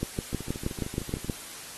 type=two click trains; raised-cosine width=3 ms; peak=-15 / -24 dBFS; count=9 / 13; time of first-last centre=0.03-1.298 / 0.33-1.246 s; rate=6.31 / 13.1 Hz; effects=white hiss -42 dBFS RMS until 1.77 s + AAC 32 kbps